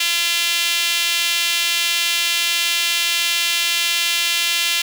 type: tone with high-pass filter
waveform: sawtooth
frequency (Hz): 341.5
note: F4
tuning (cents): -39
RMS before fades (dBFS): -19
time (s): 0-4.82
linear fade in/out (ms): 5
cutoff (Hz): 2900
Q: 2
effects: none